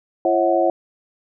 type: tone cluster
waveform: sine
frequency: 340 / 545 / 646 / 740 Hz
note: F4 / C#5 / E5 / F#5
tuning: -46 / -29 / -35 / 0 cents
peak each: -20 dBFS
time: 0.25-0.7 s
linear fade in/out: 2 ms
effects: none